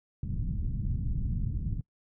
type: low-pass noise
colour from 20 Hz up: pink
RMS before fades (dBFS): -31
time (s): 0.23-1.81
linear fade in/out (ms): 2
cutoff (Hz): 180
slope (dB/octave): 24
effects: noise-tail reverb RT60 0.1 s tail -23 dB re dry